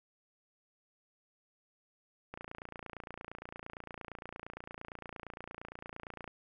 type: click train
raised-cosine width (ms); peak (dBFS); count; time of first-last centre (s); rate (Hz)
0.5; -28; 114; 2.34-6.277; 28.7
effects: none